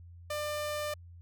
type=tone; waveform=sawtooth; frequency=597 Hz; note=D5; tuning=28 cents sharp; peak=-29 dBFS; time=0.3-0.94 s; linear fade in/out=5 ms; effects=added 86 Hz sine -48 dBFS peak until 1.21 s